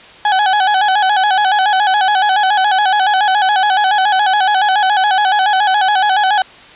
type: tone with vibrato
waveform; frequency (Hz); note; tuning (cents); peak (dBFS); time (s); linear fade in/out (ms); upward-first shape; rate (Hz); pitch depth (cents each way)
35% pulse; 796; G5; +26; -8; 0.25-6.42; 2; square; 7.1; 88
effects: white hiss -38 dBFS RMS until 6.75 s + resampled to 8000 Hz